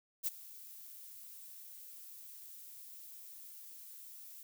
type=noise with ADSR envelope; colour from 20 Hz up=violet; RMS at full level=-33 dBFS; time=0.23-4.43 s; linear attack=40 ms; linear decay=24 ms; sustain=-19 dB; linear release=3 ms; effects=none